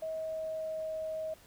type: tone with pitch glide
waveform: sine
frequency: 638 to 632.9 Hz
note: D#5 to D#5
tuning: +43 to +29 cents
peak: -34 dBFS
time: 0.02-1.34 s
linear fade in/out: 5 ms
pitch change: -14 cents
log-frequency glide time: 0.13-0.81 s
effects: pink hiss -59 dBFS RMS until 1.46 s